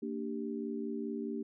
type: chord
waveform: sine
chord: G minor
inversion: first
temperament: equal with one note detuned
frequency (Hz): 228.9 / 293.7 / 392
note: Bb3 / D4 / G4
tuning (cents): -31 / 0 / 0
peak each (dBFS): -38 / -40 / -40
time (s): 0.02-1.43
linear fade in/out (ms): 10
effects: none